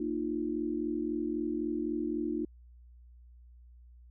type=chord; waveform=sine; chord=Bb suspended fourth; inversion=none; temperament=equal with one note detuned; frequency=233.1 / 305.4 / 349.2 Hz; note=Bb3 / Eb4 / F4; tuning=0 / -32 / 0 cents; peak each=-37 / -33 / -35 dBFS; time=0-2.45 s; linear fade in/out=5 ms; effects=added 60 Hz sine -52 dBFS peak until 4.1 s